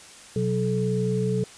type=tone cluster; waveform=sine; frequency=126.3 / 185.3 / 432.8 Hz; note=B2 / F#3 / A4; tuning=+39 / +3 / -29 cents; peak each=-26 dBFS; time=0.36-1.44 s; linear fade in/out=2 ms; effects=white hiss -46 dBFS RMS until 1.57 s + resampled to 22050 Hz